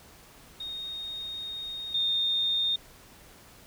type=tone pair in turn; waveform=sine; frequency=3712 / 3657 Hz; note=A#7 / A#7; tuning=-8 / -34 cents; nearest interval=unison; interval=26 cents; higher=first; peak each=-34 / -24 dBFS; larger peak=second; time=0.6-1.94 / 1.94-2.76 s; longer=first; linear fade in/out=5 ms; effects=pink hiss -53 dBFS RMS until 3.66 s